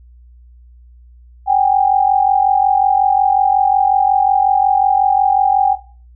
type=tone pair together; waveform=sine; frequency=765.5 / 811 Hz; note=G5 / G#5; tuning=-41 / -41 cents; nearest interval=minor second; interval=100 cents; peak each=-12 dBFS; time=1.46-5.77 s; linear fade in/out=50 ms; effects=noise-tail reverb RT60 0.4 s tail -17 dB re dry + added 60 Hz sine -40 dBFS peak until 6.15 s